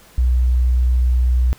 sine tone, 62 Hz, B1, 7 cents sharp, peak -12 dBFS, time 0.18-1.53 s, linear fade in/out 0 ms, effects pink hiss -47 dBFS RMS until 1.58 s

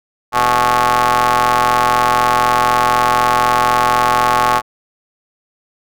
sawtooth ring-modulated tone, 120 Hz, B2, 49 cents flat, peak -4 dBFS, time 0.32-4.62 s, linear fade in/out 50 ms, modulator 982 Hz, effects none

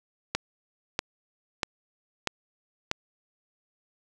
click train, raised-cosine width 0.2 ms, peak -8 dBFS, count 5, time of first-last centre 0.35-2.914 s, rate 1.56 Hz, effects none

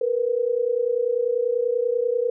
sine tone pair together, 463.7 / 493.9 Hz, A#4 / B4, -9 / 0 cents, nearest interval minor second, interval 109 cents, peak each -23 / -22 dBFS, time 0.01-2.3 s, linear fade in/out 5 ms, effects none

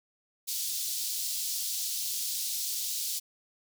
pink high-pass noise, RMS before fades -33 dBFS, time 0.47-3.2 s, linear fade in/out 20 ms, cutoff 4100 Hz, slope 24 dB/octave, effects none

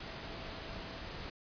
sine tone in noise, 659.3 Hz, E5, in tune, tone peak -54 dBFS, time 0.07-0.98 s, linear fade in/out 5 ms, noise pink, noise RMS -44 dBFS, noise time 0-1.3 s, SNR -13 dB, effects resampled to 11025 Hz

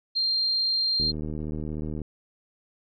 sine tone, 4186 Hz, C8, in tune, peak -22 dBFS, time 0.15-1.12 s, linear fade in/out 20 ms
click train, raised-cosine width 3 ms, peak -21 dBFS, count 79, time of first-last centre 1-2.017 s, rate 76.7 Hz
effects none

